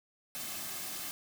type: noise with comb filter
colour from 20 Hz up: white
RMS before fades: -40 dBFS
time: 0.35-1.11 s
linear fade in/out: 0 ms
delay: 2.1 ms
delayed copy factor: -0.55
effects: none